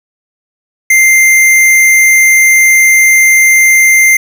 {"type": "tone", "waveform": "square", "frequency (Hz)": 2093, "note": "C7", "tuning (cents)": 0, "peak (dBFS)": -4, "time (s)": [0.9, 4.17], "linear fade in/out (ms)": 5, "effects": []}